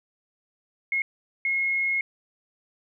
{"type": "tone bursts at uneven times", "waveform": "sine", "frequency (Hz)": 2162, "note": "C#7", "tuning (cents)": -44, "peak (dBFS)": -22, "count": 2, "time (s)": [[0.92, 1.02], [1.45, 2.01]], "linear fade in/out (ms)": 2, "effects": []}